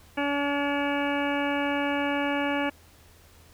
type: harmonic tone with a mistuned harmonic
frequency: 284.9 Hz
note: C#4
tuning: 48 cents sharp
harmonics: 1 / 2 / 3 / 4 / 5 / 6 / 8 / 9 / 10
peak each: -28 / -31 / -32 / -38 / -37 / -34 / -35 / -41 / -39 dBFS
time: 0.17-2.7 s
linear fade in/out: 10 ms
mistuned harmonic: 9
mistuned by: +20 cents
effects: added 82 Hz sine -56 dBFS peak until 3.53 s + pink hiss -56 dBFS RMS until 3.53 s